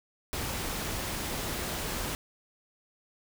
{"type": "noise", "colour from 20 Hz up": "pink", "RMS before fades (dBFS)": -34, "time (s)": [0.33, 2.15], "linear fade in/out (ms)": 0, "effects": []}